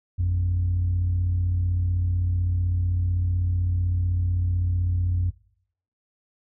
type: tone pair together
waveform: sine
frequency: 53.48 / 89.3 Hz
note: A1 / F2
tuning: -49 / +39 cents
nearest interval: major sixth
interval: 888 cents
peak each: -28 / -19 dBFS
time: 0.18-5.31 s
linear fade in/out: 20 ms
effects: noise-tail reverb RT60 0.7 s tail -23 dB re dry + tanh soft clip ceiling -17 dBFS